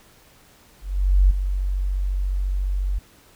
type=tone with ADSR envelope; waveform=sine; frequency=47.15 Hz; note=F#1; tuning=33 cents sharp; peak=-10 dBFS; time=0.81-2.99 s; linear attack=490 ms; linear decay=12 ms; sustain=-10 dB; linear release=9 ms; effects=pink hiss -53 dBFS RMS until 3.35 s